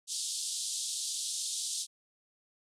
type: band-pass noise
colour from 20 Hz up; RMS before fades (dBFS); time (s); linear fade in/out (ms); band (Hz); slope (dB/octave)
white; -36; 0.07-1.87; 50; 3400 to 9600; 48
effects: none